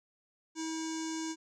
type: tone with low-pass filter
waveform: square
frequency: 321 Hz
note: E4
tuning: 46 cents flat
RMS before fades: -37 dBFS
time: 0.55-1.36 s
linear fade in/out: 50 ms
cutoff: 6600 Hz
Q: 5.8
effects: none